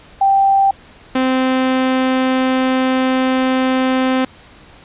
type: tone pair in turn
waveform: sine / sawtooth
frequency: 784 / 259.5 Hz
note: G5 / C4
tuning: 0 / -14 cents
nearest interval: octave + perfect fifth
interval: 1914 cents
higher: first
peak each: -9 dBFS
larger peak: neither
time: 0.21-0.71 / 1.15-4.25 s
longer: second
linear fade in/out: 5 ms
effects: pink hiss -43 dBFS RMS until 4.84 s + resampled to 8000 Hz